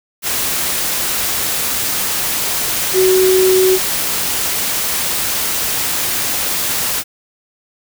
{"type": "tone in noise", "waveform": "sine", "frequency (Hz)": 373.9, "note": "F#4", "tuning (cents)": 18, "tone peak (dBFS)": -9, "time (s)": [2.93, 3.79], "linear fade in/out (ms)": 50, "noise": "white", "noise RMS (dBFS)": -18, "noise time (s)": [0.22, 7.04], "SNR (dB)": 6, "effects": []}